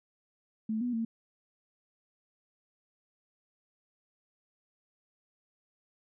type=tone with pitch steps; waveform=sine; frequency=219.3 / 244.9 / 227.1 Hz; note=A3 / B3 / A#3; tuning=-6 / -14 / -45 cents; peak=-29 dBFS; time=0.69-1.05 s; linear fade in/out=5 ms; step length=120 ms; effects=none